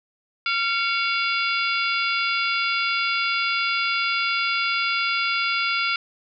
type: harmonic tone with a mistuned harmonic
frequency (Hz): 690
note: F5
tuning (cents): -21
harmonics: 2 / 3 / 4 / 5 / 6 / 7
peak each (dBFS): -25 / -26 / -27 / -32 / -35 / -30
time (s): 0.46-5.96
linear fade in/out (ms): 2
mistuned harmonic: 3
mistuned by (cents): +130
effects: none